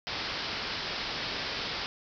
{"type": "low-pass noise", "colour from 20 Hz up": "white", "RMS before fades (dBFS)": -35, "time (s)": [0.07, 1.86], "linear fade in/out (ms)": 0, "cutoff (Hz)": 5300, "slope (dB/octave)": 96, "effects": []}